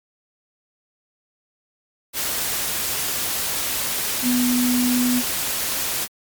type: tone in noise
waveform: sine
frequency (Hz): 247.4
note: B3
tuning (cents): +3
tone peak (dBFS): -17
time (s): 4.22-5.23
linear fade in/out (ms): 50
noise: white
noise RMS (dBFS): -24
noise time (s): 2.13-6.08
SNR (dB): +4
effects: MP3 96 kbps